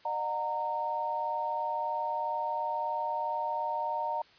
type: tone cluster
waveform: sine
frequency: 605 / 728 / 922 Hz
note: D#5 / F#5 / A#5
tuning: -49 / -28 / -19 cents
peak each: -37 / -37 / -31 dBFS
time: 0.05-4.22 s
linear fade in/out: 5 ms
effects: white hiss -59 dBFS RMS until 4.38 s + resampled to 11025 Hz